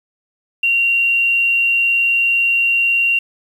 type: tone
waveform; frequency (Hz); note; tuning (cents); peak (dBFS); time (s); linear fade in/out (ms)
sine; 2759; F7; -22; -12; 0.63-3.19; 5
effects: 7-bit